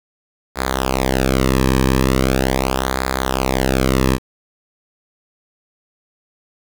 sawtooth tone with flanger, 65.41 Hz, C2, in tune, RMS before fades -17 dBFS, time 0.55-4.19 s, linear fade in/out 50 ms, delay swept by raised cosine 0.34 to 1.44 ms, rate 0.4 Hz, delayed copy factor -0.85, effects 7-bit

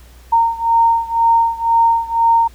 sine beating tone pair, 920 / 922 Hz, A#5 / A#5, -23 / -19 cents, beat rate 2 Hz, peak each -13 / -15 dBFS, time 0.32-2.48 s, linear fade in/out 10 ms, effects added 60 Hz sine -39 dBFS peak until 2.54 s + pink hiss -48 dBFS RMS until 2.54 s

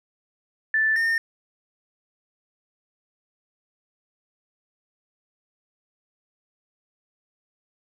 sine / triangle tone pair in turn, 1760 / 1822.1 Hz, A6 / A#6, 0 / -40 cents, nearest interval minor second, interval 60 cents, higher second, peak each -18 dBFS, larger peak neither, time 0.74-0.96 / 0.96-1.18 s, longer neither, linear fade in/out 2 ms, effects none

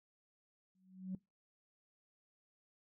sine tone with exponential growth, 187.2 Hz, F#3, 20 cents sharp, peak -35 dBFS, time 0.75-1.15 s, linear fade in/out 2 ms, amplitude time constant 85 ms, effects noise-tail reverb RT60 0.2 s tail -22 dB re dry + tanh soft clip ceiling -34 dBFS

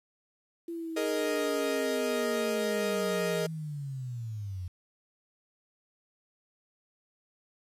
sine linear sweep, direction down, 339.5 to 87.31 Hz, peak -34 dBFS, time 0.68-4.68 s, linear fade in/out 5 ms
45% pulse chord, Ab suspended second, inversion none, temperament equal, 415.3 / 466.2 / 622.3 Hz, Ab4 / Bb4 / Eb5, 0 / 0 / 0 cents, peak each -33 dBFS, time 0.96-3.47 s, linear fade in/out 10 ms
effects resampled to 32000 Hz + 10-bit

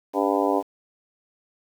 harmonic tone with a mistuned harmonic, 99.5 Hz, G2, 26 cents sharp, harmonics 3 / 4 / 5 / 6 / 7 / 8 / 9 / 10, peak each -25 / -26 / -27 / -28 / -28 / -29 / -30 / -30 dBFS, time 0.13-0.63 s, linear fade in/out 50 ms, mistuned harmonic 3, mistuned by -66 cents, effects 8-bit

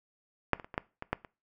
clicks, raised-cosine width 0.5 ms, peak -8 / -27 / -30 / -26 / -14 / -22 / -13 / -30 dBFS, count 8, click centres 0.533 / 0.598 / 0.645 / 0.742 / 0.779 / 1.024 / 1.13 / 1.248 s, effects noise-tail reverb RT60 0.3 s tail -21 dB re dry

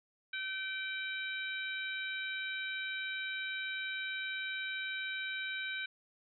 harmonic tone with a mistuned harmonic, 767 Hz, G5, 38 cents flat, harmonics 2 / 3 / 4 / 5, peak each -39 / -41 / -47 / -44 dBFS, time 0.33-5.86 s, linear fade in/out 5 ms, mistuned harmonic 3, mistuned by +28 cents, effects none

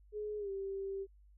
sine tone with pitch glide, 420.9 to 390.5 Hz, G#4 to G4, +23 to -7 cents, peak -37 dBFS, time 0.12-1.07 s, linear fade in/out 50 ms, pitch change -130 cents, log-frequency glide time 0.38-0.5 s, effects added 50 Hz sine -59 dBFS peak until 1.37 s

